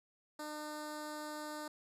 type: tone with notch filter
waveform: 10% pulse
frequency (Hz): 302.2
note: D4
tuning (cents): +50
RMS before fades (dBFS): -44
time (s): 0.39-1.68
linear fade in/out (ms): 5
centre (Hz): 2300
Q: 1.5
effects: resampled to 32000 Hz